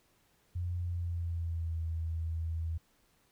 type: tone with pitch glide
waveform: sine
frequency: 88 to 81.63 Hz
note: F2 to E2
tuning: +14 to -16 cents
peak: -32 dBFS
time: 0.55-2.78 s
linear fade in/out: 10 ms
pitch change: -130 cents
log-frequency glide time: 0.78-1.8 s
effects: pink hiss -70 dBFS RMS until 3.31 s